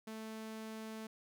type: tone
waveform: sawtooth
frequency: 220 Hz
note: A3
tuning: in tune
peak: -40 dBFS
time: 0.07-1.07 s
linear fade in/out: 5 ms
effects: none